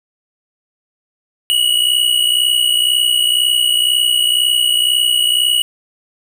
square tone pair together, 2883 / 2945 Hz, F#7 / F#7, -46 / -9 cents, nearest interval unison, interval 37 cents, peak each -15 dBFS, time 1.5-5.62 s, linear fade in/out 0 ms, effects none

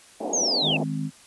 white band-pass noise, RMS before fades -30 dBFS, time 0.2-0.84 s, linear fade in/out 10 ms, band 210 to 780 Hz, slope 48 dB/octave
sine linear sweep, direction down, 6690 to 2547 Hz, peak -21 dBFS, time 0.33-0.77 s, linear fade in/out 5 ms
sine chord, Ab major, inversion second, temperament just, 155.74 / 207.7 / 259.6 Hz, Eb3 / Ab3 / C4, +2 / 0 / -13 cents, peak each -28 / -33 / -30 dBFS, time 0.61-1.11 s, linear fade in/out 50 ms
effects white hiss -51 dBFS RMS until 1.26 s + resampled to 24000 Hz

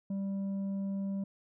sine tone with tanh clipping, 196 Hz, G3, in tune, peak -33 dBFS, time 0.1-1.24 s, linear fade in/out 5 ms, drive 5 dB, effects none

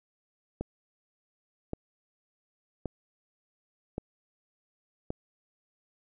click train, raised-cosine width 2 ms, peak -19 dBFS, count 5, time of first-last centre 0.61-5.104 s, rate 0.89 Hz, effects none

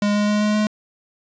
square tone with pitch steps, 206 / 207.6 / 209.1 / 210.7 / 212.3 Hz, G#3 / G#3 / G#3 / G#3 / G#3, -14 / 0 / +12 / +25 / +38 cents, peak -17 dBFS, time 0.02-0.67 s, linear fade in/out 2 ms, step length 130 ms, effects resampled to 16000 Hz + 8-bit

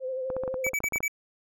sine tone with vibrato, 519 Hz, C5, 14 cents flat, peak -29 dBFS, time 0-0.73 s, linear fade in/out 50 ms, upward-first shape sine, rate 12 Hz, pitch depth 37 cents each way
clicks, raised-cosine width 1 ms, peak -21 dBFS, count 12, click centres 0.302 / 0.366 / 0.436 / 0.478 / 0.542 / 0.666 / 0.734 / 0.804 / 0.841 / 0.923 / 0.959 / 1.005 s
square tone bursts, 2289 Hz, D7, 45 cents flat, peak -26 dBFS, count 5, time 0.64-1.081 s, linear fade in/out 5 ms, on 53 ms, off 44 ms
effects none

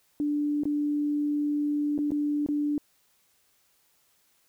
sine tone with dropouts, 293.7 Hz, D4, in tune, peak -24 dBFS, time 0.2-2.78 s, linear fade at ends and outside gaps 1 ms, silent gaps 0.635-0.654 / 1.979-1.988 / 2.107-2.118 / 2.463-2.487 s, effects white hiss -67 dBFS RMS until 4.48 s

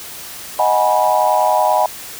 sine chord, G# minor seventh, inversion second, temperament equal with one note detuned, 622.3 / 740 / 830.6 / 977.5 Hz, D#5 / F#5 / G#5 / B5, 0 / 0 / 0 / -18 cents, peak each -17 dBFS, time 0.59-1.86 s, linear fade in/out 2 ms, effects white hiss -32 dBFS RMS until 2.19 s

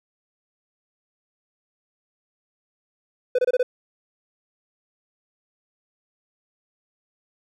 triangle tone bursts, 501 Hz, B4, 25 cents sharp, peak -14 dBFS, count 5, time 3.35-3.63 s, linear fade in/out 5 ms, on 36 ms, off 25 ms, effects none

